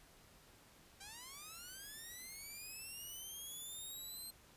5% pulse linear sweep, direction up, 768 to 4186 Hz, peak -39 dBFS, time 1-4.31 s, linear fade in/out 10 ms, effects pink hiss -64 dBFS RMS until 4.56 s + resampled to 32000 Hz

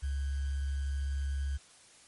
sine tone with sample-and-hold, 69.3 Hz, C#2, in tune, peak -30 dBFS, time 0.02-1.58 s, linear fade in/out 20 ms, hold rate 1575 Hz, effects white hiss -58 dBFS RMS until 2.07 s + MP3 48 kbps

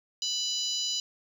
harmonic tone with a mistuned harmonic, 987.8 Hz, B5, in tune, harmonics 3 / 4 / 5 / 6 / 7, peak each -34 / -33 / -34 / -37 / -37 dBFS, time 0.22-1 s, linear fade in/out 2 ms, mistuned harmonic 4, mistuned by +16 cents, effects 9-bit

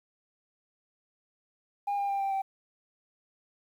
sine tone with pitch steps, 810 / 801.6 / 793.3 / 785.1 / 777 Hz, G#5 / G5 / G5 / G5 / G5, -43 / +38 / +20 / +2 / -16 cents, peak -25 dBFS, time 1.87-2.42 s, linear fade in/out 10 ms, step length 110 ms, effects tanh soft clip ceiling -26 dBFS + 10-bit

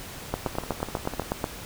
two click trains, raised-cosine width 1 ms, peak -11 / -20 dBFS, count 10 / 10, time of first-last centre 0.34-1.442 / 0.47-1.22 s, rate 8.17 / 12 Hz, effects pink hiss -40 dBFS RMS until 1.65 s

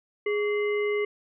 harmonic tone with a mistuned harmonic, 415.3 Hz, G#4, in tune, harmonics 1 / 3 / 5 / 7, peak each -24 / -39 / -32 / -45 dBFS, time 0.26-1.05 s, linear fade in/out 5 ms, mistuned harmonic 3, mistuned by -150 cents, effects none

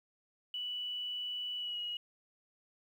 sine tone with pitch glide, 2960 to 2901 Hz, F#7 to F#7, 0 to -35 cents, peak -36 dBFS, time 0.54-1.97 s, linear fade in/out 2 ms, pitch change -35 cents, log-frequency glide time 1.57-1.78 s, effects 11-bit

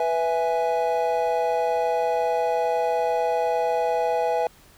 triangle chord, E major, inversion second, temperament equal, 493.9 / 659.3 / 830.6 Hz, B4 / E5 / G#5, 0 / 0 / 0 cents, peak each -23 dBFS, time 0-4.47 s, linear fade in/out 2 ms, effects pink hiss -53 dBFS RMS until 4.77 s

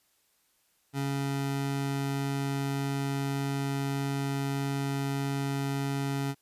25% pulse tone, 138.59 Hz, C#3, in tune, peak -25 dBFS, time 0.93-6.35 s, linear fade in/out 50 ms, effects white hiss -70 dBFS RMS until 6.41 s + resampled to 32000 Hz

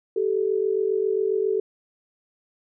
sine tone pair together, 387 / 434.4 Hz, G4 / A4, -22 / -22 cents, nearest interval major second, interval 200 cents, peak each -23 dBFS, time 0.16-1.6 s, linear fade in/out 5 ms, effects none

